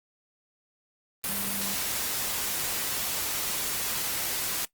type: tone in noise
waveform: sine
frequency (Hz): 197.6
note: G3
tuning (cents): +14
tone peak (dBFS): -39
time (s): 1.29-1.74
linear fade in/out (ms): 0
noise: white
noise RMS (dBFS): -30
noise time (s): 1.24-4.65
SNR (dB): -12
effects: noise-tail reverb RT60 0.1 s tail -19 dB re dry + Opus 32 kbps